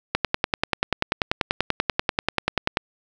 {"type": "click train", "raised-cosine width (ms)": 0.3, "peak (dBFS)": -3, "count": 28, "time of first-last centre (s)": [0.15, 2.771], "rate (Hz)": 10.3, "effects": []}